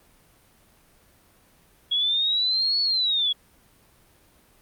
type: linear two-way sweep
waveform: sine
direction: up then down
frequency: 3322 to 4435 to 3322 Hz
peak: -20 dBFS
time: 1.91-3.33 s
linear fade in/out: 10 ms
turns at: 2.81 s
effects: pink hiss -58 dBFS RMS until 4.61 s + Opus 32 kbps